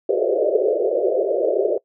pink band-pass noise, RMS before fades -19 dBFS, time 0.09-1.78 s, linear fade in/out 5 ms, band 360 to 640 Hz, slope 96 dB/octave, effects noise-tail reverb RT60 0.1 s tail -22 dB re dry

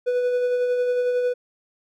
triangle tone with tremolo, 493.9 Hz, B4, in tune, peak -16 dBFS, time 0.06-1.34 s, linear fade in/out 20 ms, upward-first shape sine, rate 11 Hz, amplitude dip 30%, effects none

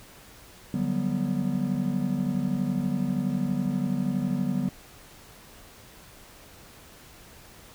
triangle chord, G major seventh, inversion second, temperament just, 147 / 183.75 / 196 / 245 Hz, D3 / F#3 / G3 / B3, +2 / -12 / 0 / -14 cents, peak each -30 / -28 / -28 / -27 dBFS, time 0.74-4.69 s, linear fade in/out 2 ms, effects pink hiss -50 dBFS RMS until 7.74 s

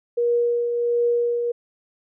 sine tone with tremolo, 476.2 Hz, A#4, 37 cents sharp, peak -16 dBFS, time 0.17-1.52 s, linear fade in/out 10 ms, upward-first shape triangle, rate 1.4 Hz, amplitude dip 45%, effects none

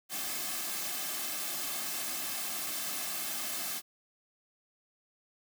white noise with comb filter, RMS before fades -36 dBFS, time 0.09-3.82 s, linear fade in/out 50 ms, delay 2.1 ms, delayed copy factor -0.65, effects high-pass 200 Hz 12 dB/octave

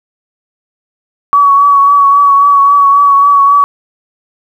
sine tone with vibrato, 1129 Hz, C#6, 31 cents sharp, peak -3 dBFS, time 1.33-3.64 s, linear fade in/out 0 ms, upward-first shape triangle, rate 3.7 Hz, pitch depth 31 cents each way, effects 7-bit

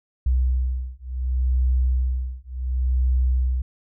sine beating tone pair, 63 / 63.69 Hz, B1 / C2, +35 / -46 cents, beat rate 0.69 Hz, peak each -22 dBFS, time 0.26-3.62 s, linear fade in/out 5 ms, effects none

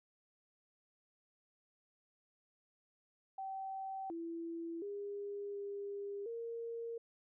sine tone with pitch steps, 771 / 333.7 / 405.4 / 402.8 / 463.3 Hz, G5 / E4 / G#4 / G4 / A#4, -29 / +21 / -42 / +47 / -11 cents, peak -40 dBFS, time 3.38-6.98 s, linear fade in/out 5 ms, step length 720 ms, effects none

